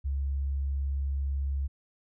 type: tone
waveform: sine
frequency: 69 Hz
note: C#2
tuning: 7 cents flat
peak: -27 dBFS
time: 0.04-1.68 s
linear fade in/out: 20 ms
effects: none